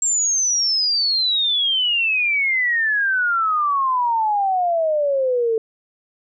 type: exponential sweep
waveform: sine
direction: down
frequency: 7540 to 440 Hz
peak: -16 dBFS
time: 0.02-5.58 s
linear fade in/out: 2 ms
effects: none